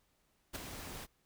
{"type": "noise with ADSR envelope", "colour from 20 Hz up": "pink", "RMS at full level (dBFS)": -38, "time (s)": [0.53, 1.07], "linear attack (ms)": 27, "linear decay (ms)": 8, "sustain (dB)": -8, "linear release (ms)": 38, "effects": ["pink hiss -75 dBFS RMS until 1.25 s"]}